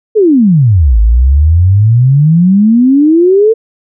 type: exponential two-way sweep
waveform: sine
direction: down then up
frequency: 457 to 51.9 to 457 Hz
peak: -3 dBFS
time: 0.15-3.54 s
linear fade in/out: 20 ms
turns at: 0.99 s
effects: none